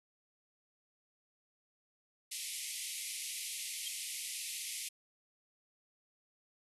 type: band-pass noise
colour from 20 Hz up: white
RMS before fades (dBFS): -42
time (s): 2.31-4.89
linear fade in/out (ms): 10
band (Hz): 2000 to 12000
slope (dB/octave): 96
type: tone with exponential growth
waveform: sine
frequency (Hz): 3196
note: G7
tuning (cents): +33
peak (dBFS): -36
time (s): 3.8-3.88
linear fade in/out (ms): 1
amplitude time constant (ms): 17
effects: none